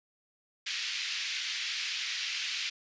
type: band-pass noise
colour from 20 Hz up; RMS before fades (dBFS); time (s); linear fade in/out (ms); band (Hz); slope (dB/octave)
pink; -35; 0.66-2.7; 10; 2100 to 5500; 24
effects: resampled to 16000 Hz